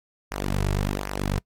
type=tone with flanger; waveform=sawtooth; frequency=49.12 Hz; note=G1; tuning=4 cents sharp; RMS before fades=-26 dBFS; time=0.31-1.39 s; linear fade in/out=10 ms; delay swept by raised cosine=0.25 to 3.95 ms; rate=1.3 Hz; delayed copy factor=-0.75; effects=noise-tail reverb RT60 0.1 s tail -23 dB re dry + MP3 64 kbps